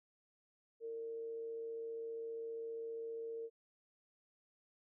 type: tone with amplitude modulation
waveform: sine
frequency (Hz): 457.5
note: A#4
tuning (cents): -32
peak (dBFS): -40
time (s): 0.8-3.5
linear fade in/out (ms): 50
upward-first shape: sine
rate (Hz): 130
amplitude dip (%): 25
effects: none